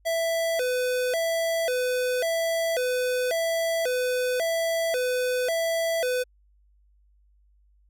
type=tone with vibrato; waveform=square; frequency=576 Hz; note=D5; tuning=34 cents flat; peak=-24 dBFS; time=0.05-6.24 s; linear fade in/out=20 ms; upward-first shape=square; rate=0.92 Hz; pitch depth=240 cents each way; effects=added 50 Hz sine -58 dBFS peak until 7.89 s